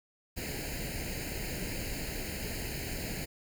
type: noise with comb filter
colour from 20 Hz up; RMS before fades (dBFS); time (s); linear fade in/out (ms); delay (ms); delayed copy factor
pink; -37; 0.36-3.26; 20; 0.43; +0.85
effects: none